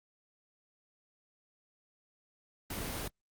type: noise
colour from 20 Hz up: pink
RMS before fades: -38 dBFS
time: 2.7-3.08 s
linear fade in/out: 5 ms
effects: Opus 24 kbps